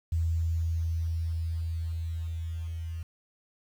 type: tone with level ramp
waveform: sine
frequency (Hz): 82.41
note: E2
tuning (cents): 0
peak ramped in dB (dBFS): -24 to -33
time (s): 0.12-3.03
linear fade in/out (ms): 5
effects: 9-bit